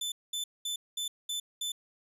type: tone bursts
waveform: sawtooth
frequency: 3520 Hz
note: A7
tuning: in tune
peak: -29 dBFS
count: 6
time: 0.01-1.72 s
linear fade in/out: 5 ms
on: 110 ms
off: 210 ms
effects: resampled to 32000 Hz